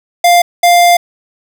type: tone bursts at uneven times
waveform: square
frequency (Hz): 699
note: F5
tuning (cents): +1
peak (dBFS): -5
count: 2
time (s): 0.24-0.42 / 0.63-0.97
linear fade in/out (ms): 5
effects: none